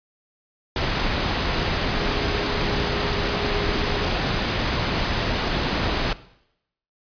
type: tone in noise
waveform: sine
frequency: 410.3 Hz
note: G#4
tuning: 21 cents flat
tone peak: -32 dBFS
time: 1.97-4.07 s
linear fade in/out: 2 ms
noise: pink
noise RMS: -23 dBFS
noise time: 0.76-6.13 s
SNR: -12 dB
effects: noise-tail reverb RT60 0.8 s tail -18 dB re dry + resampled to 11025 Hz